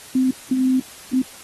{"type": "tone bursts at uneven times", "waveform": "sine", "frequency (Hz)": 258.8, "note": "C4", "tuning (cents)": -19, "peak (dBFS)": -14, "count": 3, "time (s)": [[0.15, 0.31], [0.51, 0.8], [1.13, 1.22]], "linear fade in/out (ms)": 5, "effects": ["white hiss -41 dBFS RMS until 1.43 s", "AAC 32 kbps"]}